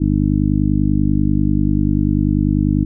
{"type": "harmonic tone", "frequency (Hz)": 50.2, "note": "G1", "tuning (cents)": 42, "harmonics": [1, 2, 3, 4, 5, 6], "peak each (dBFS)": [-20, -20, -20, -20, -20, -20], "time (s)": [0, 2.85], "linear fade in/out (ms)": 10, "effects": []}